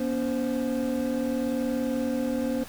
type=tone cluster; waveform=triangle; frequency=241.2 / 282 / 521 Hz; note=B3 / C#4 / C5; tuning=-41 / +30 / -7 cents; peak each=-26 / -28 / -29 dBFS; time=0-2.64 s; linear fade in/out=5 ms; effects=pink hiss -44 dBFS RMS until 2.68 s